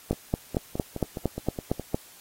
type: two click trains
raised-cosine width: 2 ms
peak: -10 / -18 dBFS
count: 9 / 9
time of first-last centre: 0.11-1.945 / 0.13-1.797 s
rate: 4.36 / 4.8 Hz
effects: white hiss -51 dBFS RMS until 2.2 s + AAC 48 kbps